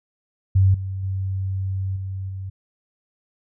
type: tone with level steps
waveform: sine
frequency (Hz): 95.6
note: G2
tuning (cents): -43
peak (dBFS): -12 / -25 / -22 / -26 / -28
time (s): 0.55-2.5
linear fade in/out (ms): 10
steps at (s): 0.74 / 1.03 / 1.96 / 2.29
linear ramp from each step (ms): 5
effects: none